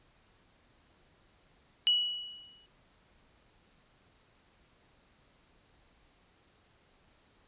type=tone with exponential decay; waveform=sine; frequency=2931 Hz; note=F#7; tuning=17 cents flat; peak=-21 dBFS; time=1.87-2.66 s; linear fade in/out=0 ms; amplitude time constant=170 ms; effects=pink hiss -66 dBFS RMS until 7.47 s + resampled to 8000 Hz